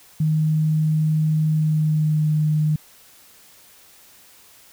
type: tone with pitch glide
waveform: sine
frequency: 155.56 to 153.15 Hz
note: D#3 to D#3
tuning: 0 to -27 cents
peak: -16 dBFS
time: 0.2-2.76 s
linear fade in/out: 5 ms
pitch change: -27 cents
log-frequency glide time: 1.53-2.28 s
effects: white hiss -50 dBFS RMS until 4.72 s